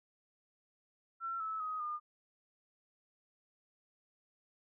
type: tone with pitch steps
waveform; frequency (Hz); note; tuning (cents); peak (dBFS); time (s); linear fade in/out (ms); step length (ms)
sine; 1351 / 1303.5 / 1257.6 / 1213.4; E6 / E6 / D#6 / D#6; +42 / -20 / +18 / -44; -36; 1.2-2; 50; 200
effects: none